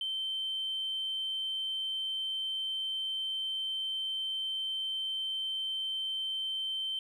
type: tone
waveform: triangle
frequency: 3104 Hz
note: G7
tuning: 18 cents flat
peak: -29 dBFS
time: 0.01-6.99 s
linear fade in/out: 2 ms
effects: tanh soft clip ceiling -29 dBFS